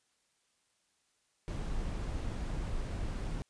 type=noise; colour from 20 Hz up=brown; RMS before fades=-36 dBFS; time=1.48-3.42 s; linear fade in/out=0 ms; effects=white hiss -75 dBFS RMS until 3.49 s + resampled to 22050 Hz

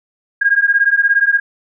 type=beating tone pair; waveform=sine; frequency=1619 / 1636 Hz; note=G#6 / G#6; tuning=-45 / -26 cents; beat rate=17 Hz; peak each=-13 dBFS; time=0.41-1.4 s; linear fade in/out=10 ms; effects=none

